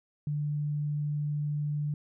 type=tone; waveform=sine; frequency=147.8 Hz; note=D3; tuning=11 cents sharp; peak=-28 dBFS; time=0.27-1.94 s; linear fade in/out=2 ms; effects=none